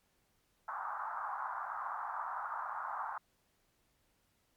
pink band-pass noise, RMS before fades -40 dBFS, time 0.68-3.18 s, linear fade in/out 5 ms, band 800 to 1400 Hz, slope 48 dB/octave, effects pink hiss -75 dBFS RMS until 4.56 s + MP3 96 kbps

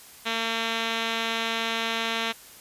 5% pulse tone with low-pass filter, 227.2 Hz, A#3, 44 cents flat, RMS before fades -28 dBFS, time 0.25-2.33 s, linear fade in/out 20 ms, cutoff 4100 Hz, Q 5.1, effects white hiss -48 dBFS RMS until 2.6 s + resampled to 32000 Hz

